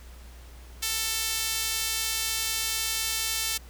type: tone with high-pass filter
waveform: sawtooth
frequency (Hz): 443.9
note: A4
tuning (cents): +15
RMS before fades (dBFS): -29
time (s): 0.82-3.58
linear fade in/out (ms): 10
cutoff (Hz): 3600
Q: 0.68
effects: added 60 Hz sine -44 dBFS peak until 3.69 s + pink hiss -53 dBFS RMS until 3.69 s